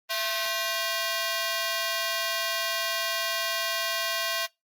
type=ring-modulated tone; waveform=10% pulse; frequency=870 Hz; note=A5; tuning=20 cents flat; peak=-15 dBFS; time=0.09-4.47 s; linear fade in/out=20 ms; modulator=200 Hz; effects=noise-tail reverb RT60 0.2 s tail -24 dB re dry + Opus 24 kbps